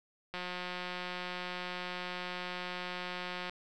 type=click train; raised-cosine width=0.3 ms; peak=-23 dBFS; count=569; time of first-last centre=0.34-3.496 s; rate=180 Hz; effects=none